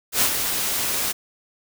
white noise with ADSR envelope, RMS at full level -17 dBFS, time 0.12-1.13 s, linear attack 97 ms, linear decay 83 ms, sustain -7 dB, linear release 19 ms, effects none

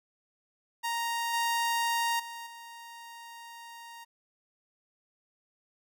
sawtooth tone with level steps, 932.3 Hz, A#5, in tune, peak -26 / -23 / -36 / -41 dBFS, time 0.83-4.05 s, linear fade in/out 20 ms, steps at 1.33 / 2.19 / 2.46 s, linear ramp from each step 10 ms, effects none

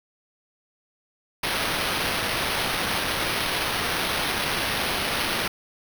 white noise with sample-and-hold, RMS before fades -26 dBFS, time 1.43-5.48 s, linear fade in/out 5 ms, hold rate 7350 Hz, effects none

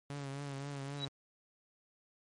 sawtooth tone with vibrato, 140 Hz, C#3, 18 cents sharp, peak -36 dBFS, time 0.1-1.08 s, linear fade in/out 0 ms, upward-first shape triangle, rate 3.8 Hz, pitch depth 54 cents each way
sine tone with exponential growth, 3900 Hz, B7, 23 cents flat, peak -32 dBFS, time 0.94-1.05 s, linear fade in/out 5 ms, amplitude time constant 22 ms
effects MP3 48 kbps

